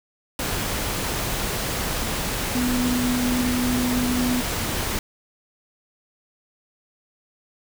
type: tone in noise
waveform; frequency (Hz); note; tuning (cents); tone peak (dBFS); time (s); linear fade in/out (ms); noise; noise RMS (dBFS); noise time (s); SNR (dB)
sine; 248; B3; +7; -21; 2.55-4.41; 2; pink; -26; 0.39-4.99; +2
effects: none